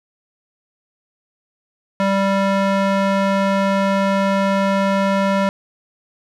square tone with band-pass filter, 195.9 Hz, G3, 1 cent flat, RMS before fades -17 dBFS, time 2-5.49 s, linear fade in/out 0 ms, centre 880 Hz, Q 0.63, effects none

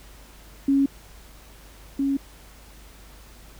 sine tone pair in turn, 275.7 / 275.7 Hz, C#4 / C#4, -9 / -9 cents, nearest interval unison, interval 0 cents, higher neither, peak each -16 / -20 dBFS, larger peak first, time 0.68-0.86 / 1.99-2.17 s, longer neither, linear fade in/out 5 ms, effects added 50 Hz sine -47 dBFS peak until 3.59 s + pink hiss -50 dBFS RMS until 3.59 s

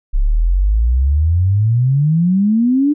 sine exponential sweep, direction up, 32.81 to 301.3 Hz, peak -10 dBFS, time 0.13-2.94 s, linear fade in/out 20 ms, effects none

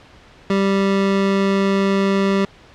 25% pulse tone, 196 Hz, G3, in tune, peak -11 dBFS, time 0.5-2.45 s, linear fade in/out 2 ms, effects pink hiss -46 dBFS RMS until 2.74 s + low-pass 4000 Hz 12 dB/octave

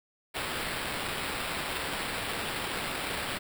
white noise with sample-and-hold, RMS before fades -34 dBFS, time 0.34-3.39 s, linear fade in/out 20 ms, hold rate 6300 Hz, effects none

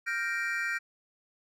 triangle chord, G minor seventh, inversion third, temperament equal, 1396.9 / 1568 / 1864.7 / 2349 Hz, F6 / G6 / Bb6 / D7, 0 / 0 / 0 / 0 cents, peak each -34 / -33 / -32 / -34 dBFS, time 0.06-0.79 s, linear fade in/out 20 ms, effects none

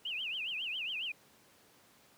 sine tone with vibrato, 2788 Hz, F7, 4 cents flat, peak -35 dBFS, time 0.05-1.12 s, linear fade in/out 5 ms, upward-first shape triangle, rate 7.3 Hz, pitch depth 260 cents each way, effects pink hiss -63 dBFS RMS until 2.17 s + high-pass 150 Hz 12 dB/octave

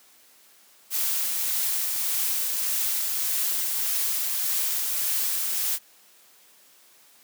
blue noise with tremolo, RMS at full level -25 dBFS, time 0.9-5.79 s, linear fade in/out 50 ms, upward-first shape triangle, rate 1.7 Hz, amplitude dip 25%, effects white hiss -56 dBFS RMS until 7.23 s + high-pass 200 Hz 12 dB/octave

